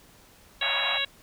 harmonic tone, 554.4 Hz, C#5, in tune, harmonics 1 / 2 / 3 / 4 / 5 / 6 / 7, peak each -40 / -40 / -33 / -33 / -31 / -33 / -29 dBFS, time 0.61-1.05 s, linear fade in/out 5 ms
pink band-pass noise, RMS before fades -33 dBFS, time 0.62-0.98 s, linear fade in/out 5 ms, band 600 to 3000 Hz, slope 96 dB/octave
effects pink hiss -55 dBFS RMS until 1.22 s

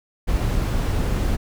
brown noise, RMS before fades -21 dBFS, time 0.27-1.37 s, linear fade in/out 20 ms, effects none

